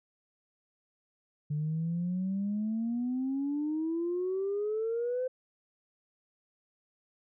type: exponential sweep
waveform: sine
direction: up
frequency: 146.83 to 517 Hz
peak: -28 dBFS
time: 1.5-5.28 s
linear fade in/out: 10 ms
effects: tanh soft clip ceiling -25 dBFS